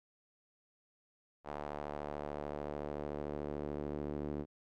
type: tone with band-pass filter sweep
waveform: sawtooth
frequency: 73.6 Hz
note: D2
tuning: 4 cents sharp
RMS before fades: -41 dBFS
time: 1.44-4.46 s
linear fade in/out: 50 ms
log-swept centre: 790 to 330 Hz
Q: 1.5
effects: none